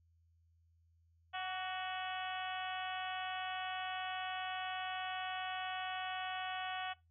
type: harmonic tone with a mistuned harmonic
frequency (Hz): 371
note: F#4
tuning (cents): +5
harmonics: 2 / 3 / 4 / 5 / 6 / 7 / 8 / 9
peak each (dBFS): -41 / -47 / -46 / -49 / -53 / -50 / -49 / -52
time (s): 1.33-6.94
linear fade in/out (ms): 20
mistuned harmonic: 3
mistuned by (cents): +32
effects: noise-tail reverb RT60 0.2 s tail -19 dB re dry + added 83 Hz sine -68 dBFS peak until 7.1 s